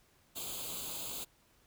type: noise with comb filter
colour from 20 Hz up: white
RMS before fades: -41 dBFS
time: 0.35-1.25 s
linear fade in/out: 20 ms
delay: 0.27 ms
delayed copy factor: +0.85
effects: pink hiss -68 dBFS RMS until 1.66 s